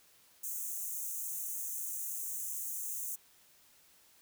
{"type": "high-pass noise", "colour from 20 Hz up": "white", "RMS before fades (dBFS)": -39, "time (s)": [0.43, 3.16], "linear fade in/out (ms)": 10, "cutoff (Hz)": 6100, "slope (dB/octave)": 96, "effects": ["white hiss -64 dBFS RMS until 4.21 s"]}